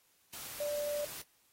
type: tone in noise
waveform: sine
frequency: 587.3 Hz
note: D5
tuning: in tune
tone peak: -33 dBFS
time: 0.6-1.05 s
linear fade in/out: 5 ms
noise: white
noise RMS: -45 dBFS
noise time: 0.33-1.22 s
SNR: +9 dB
effects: white hiss -70 dBFS RMS until 1.52 s + AAC 48 kbps